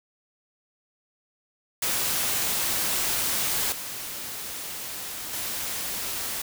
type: noise with level steps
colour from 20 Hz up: white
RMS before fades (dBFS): -26 / -35 / -31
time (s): 1.82-6.42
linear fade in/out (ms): 5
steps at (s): 3.72 / 5.33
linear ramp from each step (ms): 2
effects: none